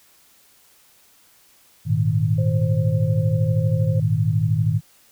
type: chord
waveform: sine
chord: Ab suspended second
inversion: none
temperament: equal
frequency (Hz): 103.83 / 116.54 / 155.56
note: Ab2 / Bb2 / Eb3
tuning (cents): 0 / 0 / 0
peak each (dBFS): -21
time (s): 1.85-4.81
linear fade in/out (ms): 50
type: tone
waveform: sine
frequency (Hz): 527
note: C5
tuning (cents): +12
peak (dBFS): -29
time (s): 2.38-4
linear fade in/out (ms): 5
effects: white hiss -55 dBFS RMS until 5.11 s